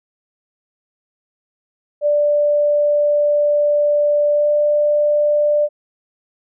sine tone with pitch glide, 588 to 592.1 Hz, D5 to D5, +2 to +14 cents, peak -12 dBFS, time 2.01-5.69 s, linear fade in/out 50 ms, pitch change +12 cents, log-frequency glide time 4.33-4.48 s, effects none

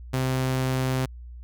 sawtooth tone, 130.1 Hz, C3, 9 cents flat, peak -19 dBFS, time 0.13-1.06 s, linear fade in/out 10 ms, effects added 60 Hz sine -38 dBFS peak until 1.43 s

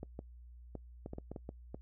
clicks, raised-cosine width 2 ms, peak -29 dBFS, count 10, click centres 0.031 / 0.191 / 0.753 / 1.061 / 1.134 / 1.184 / 1.316 / 1.362 / 1.491 / 1.745 s, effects noise-tail reverb RT60 0.1 s tail -24 dB re dry + added 60 Hz sine -51 dBFS peak until 1.81 s

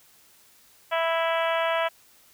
harmonic tone, 329.6 Hz, E4, in tune, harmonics 2 / 3 / 4 / 5 / 6 / 7 / 8 / 9 / 10, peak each -25 / -29 / -31 / -33 / -35 / -36 / -37 / -38 / -39 dBFS, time 0.91-1.89 s, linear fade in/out 20 ms, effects white hiss -57 dBFS RMS until 2.33 s

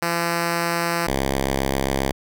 5% pulse tone pair in turn, 170 / 67.46 Hz, F3 / C#2, -46 / -46 cents, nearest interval octave + major third, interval 1600 cents, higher first, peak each -9 dBFS, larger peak neither, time 0.02-1.07 / 1.07-2.12 s, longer neither, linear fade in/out 5 ms, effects none

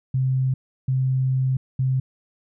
sine tone bursts at uneven times, 130.81 Hz, C3, in tune, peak -18 dBFS, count 3, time 0.14-0.54 / 0.88-1.57 / 1.79-2 s, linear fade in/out 5 ms, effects none

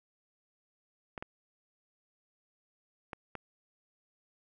clicks, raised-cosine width 0.5 ms, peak -24 dBFS, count 4, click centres 1.178 / 1.225 / 3.132 / 3.353 s, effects none

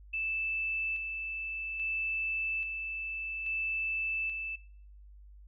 sine tone with tremolo, 2637 Hz, E7, in tune, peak -31 dBFS, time 0.13-4.56 s, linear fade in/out 10 ms, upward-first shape square, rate 0.6 Hz, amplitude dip 40%, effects noise-tail reverb RT60 0.6 s tail -21 dB re dry + added 50 Hz sine -50 dBFS peak until 5.47 s

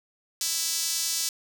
sawtooth tone with high-pass filter, 329.6 Hz, E4, in tune, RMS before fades -28 dBFS, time 0.41-1.29 s, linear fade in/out 2 ms, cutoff 5500 Hz, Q 1.6, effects 8-bit

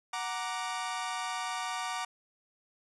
sawtooth chord, Gb augmented, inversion none, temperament equal with one note detuned, 740 / 936.1 / 1174.7 Hz, Gb5 / Bb5 / D6, 0 / +7 / 0 cents, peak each -34 dBFS, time 0.13-2.05 s, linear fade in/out 5 ms, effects resampled to 22050 Hz + 10-bit

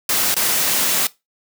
white noise with dropouts, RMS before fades -18 dBFS, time 0.09-1.07 s, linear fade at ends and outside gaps 2 ms, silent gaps 0.343-0.365 s, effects noise-tail reverb RT60 0.2 s tail -19 dB re dry + high-pass 150 Hz 12 dB/octave

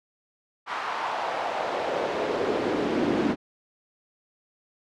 brown noise with high-pass filter sweep, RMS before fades -27 dBFS, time 0.66-3.36 s, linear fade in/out 50 ms, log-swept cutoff 1100 to 250 Hz, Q 2.3, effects low-pass 4000 Hz 12 dB/octave

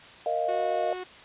sine chord, Bb suspended fourth, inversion none, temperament equal, 466.2 / 622.3 / 698.5 Hz, Bb4 / Eb5 / F5, 0 / 0 / 0 cents, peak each -33 / -28 / -28 dBFS, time 0.26-0.93 s, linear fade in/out 2 ms
sawtooth tone, 366.3 Hz, F#4, 17 cents flat, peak -30 dBFS, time 0.48-1.04 s, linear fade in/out 10 ms
effects white hiss -48 dBFS RMS until 1.24 s + resampled to 8000 Hz

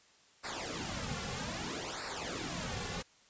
pink noise with flanger, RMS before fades -39 dBFS, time 0.43-3.03 s, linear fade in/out 20 ms, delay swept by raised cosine 0.31 to 3.21 ms, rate 0.62 Hz, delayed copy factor -0.85, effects white hiss -64 dBFS RMS until 3.29 s + resampled to 16000 Hz

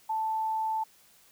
sine tone, 880 Hz, A5, in tune, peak -27 dBFS, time 0.09-0.84 s, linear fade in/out 10 ms, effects white hiss -60 dBFS RMS until 1.31 s

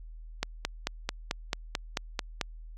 click train, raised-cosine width 0.2 ms, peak -11 dBFS, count 10, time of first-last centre 0.43-2.412 s, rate 4.54 Hz, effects added 40 Hz sine -42 dBFS peak until 2.77 s + AAC 48 kbps

